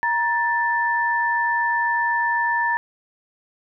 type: tone pair together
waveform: sine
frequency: 942 / 1766 Hz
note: A#5 / A6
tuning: +18 / +6 cents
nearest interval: major seventh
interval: 1088 cents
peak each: -21 dBFS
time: 0.03-2.77 s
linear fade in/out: 0 ms
effects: none